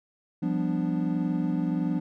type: chord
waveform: triangle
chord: G dominant seventh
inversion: third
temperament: equal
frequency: 174.61 / 196 / 246.9 / 293.7 Hz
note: F3 / G3 / B3 / D4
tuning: 0 / 0 / 0 / 0 cents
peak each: -26 / -31 / -29 / -28 dBFS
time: 0.42-2 s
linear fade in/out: 10 ms
effects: none